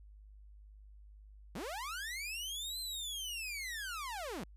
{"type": "linear two-way sweep", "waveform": "sawtooth", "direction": "up then down", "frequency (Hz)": [139, 4136, 139], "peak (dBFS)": -36, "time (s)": [1.55, 4.44], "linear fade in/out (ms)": 5, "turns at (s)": 2.8, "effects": ["added 51 Hz sine -53 dBFS peak until 4.56 s", "resampled to 32000 Hz"]}